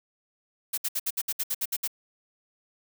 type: noise bursts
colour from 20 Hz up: blue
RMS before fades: -28 dBFS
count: 11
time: 0.73-1.877 s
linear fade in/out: 10 ms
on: 47 ms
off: 63 ms
effects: none